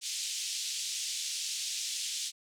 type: band-pass noise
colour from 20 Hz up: white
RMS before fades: -36 dBFS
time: 0.01-2.32 s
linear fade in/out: 50 ms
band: 2900 to 7700 Hz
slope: 24 dB/octave
effects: none